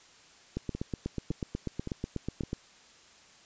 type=two click trains; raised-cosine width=3 ms; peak=-22 / -19 dBFS; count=4 / 17; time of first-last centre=0.75-2.435 / 0.57-2.531 s; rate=1.78 / 8.16 Hz; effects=white hiss -57 dBFS RMS until 3.45 s + resampled to 16000 Hz